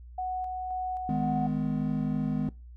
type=tone with tremolo; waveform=sine; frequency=740 Hz; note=F#5; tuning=in tune; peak=-29 dBFS; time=0.18-1.47 s; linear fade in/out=5 ms; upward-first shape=square; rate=1.9 Hz; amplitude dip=25%
type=chord; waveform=triangle; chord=G# minor; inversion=second; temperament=equal with one note detuned; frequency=155.56 / 207.7 / 251.3 Hz; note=D#3 / G#3 / B3; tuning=0 / 0 / +30 cents; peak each=-29 dBFS; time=1.09-2.49 s; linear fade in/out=2 ms
effects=noise-tail reverb RT60 0.3 s tail -22 dB re dry + added 60 Hz sine -44 dBFS peak until 2.76 s